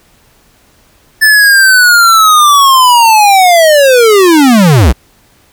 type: linear sweep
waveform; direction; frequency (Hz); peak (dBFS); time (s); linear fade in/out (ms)
square; down; 1760 to 51.2; -3; 1.21-4.93; 20
effects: pink hiss -47 dBFS RMS until 5.52 s